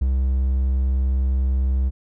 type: tone with ADSR envelope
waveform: triangle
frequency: 65.41 Hz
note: C2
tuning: in tune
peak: -13 dBFS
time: 0.01-1.91 s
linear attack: 11 ms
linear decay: 12 ms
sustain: -2 dB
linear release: 33 ms
effects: none